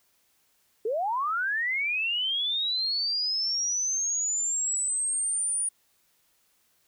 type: linear sweep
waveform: sine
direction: up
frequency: 408.8 to 9600 Hz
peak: -25 dBFS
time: 0.85-5.69 s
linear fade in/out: 5 ms
effects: white hiss -68 dBFS RMS until 6.87 s